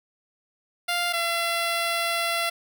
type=tone pair in turn; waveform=10% pulse; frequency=698.5 / 679 Hz; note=F5 / F5; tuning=0 / -49 cents; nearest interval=unison; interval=49 cents; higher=first; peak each=-15 dBFS; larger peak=neither; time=0.88-1.13 / 1.13-2.5 s; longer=second; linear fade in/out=10 ms; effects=none